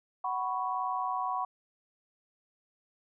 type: chord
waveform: sine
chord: F# suspended fourth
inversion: none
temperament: equal with one note detuned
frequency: 746 / 987.8 / 1108.7 Hz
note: F#5 / B5 / C#6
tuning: +14 / 0 / 0 cents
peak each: -34 dBFS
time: 0.24-1.45 s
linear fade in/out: 5 ms
effects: none